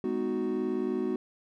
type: chord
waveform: triangle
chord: G# minor seventh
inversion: none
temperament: equal with one note detuned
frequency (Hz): 207.7 / 251 / 311.1 / 370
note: G#3 / B3 / D#4 / F#4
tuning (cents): 0 / +28 / 0 / 0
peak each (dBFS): -34 / -31 / -33 / -29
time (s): 0.04-1.16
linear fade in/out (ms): 2
effects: none